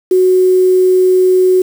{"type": "tone with quantisation", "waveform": "sine", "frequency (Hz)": 370, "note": "F#4", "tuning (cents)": 0, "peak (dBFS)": -6, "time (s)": [0.11, 1.62], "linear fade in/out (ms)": 5, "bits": 5, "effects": []}